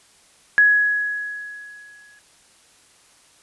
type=tone with exponential decay; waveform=sine; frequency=1676 Hz; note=G#6; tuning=15 cents sharp; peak=-9 dBFS; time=0.58-2.19 s; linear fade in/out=0 ms; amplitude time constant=350 ms; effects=white hiss -54 dBFS RMS until 3.42 s + resampled to 24000 Hz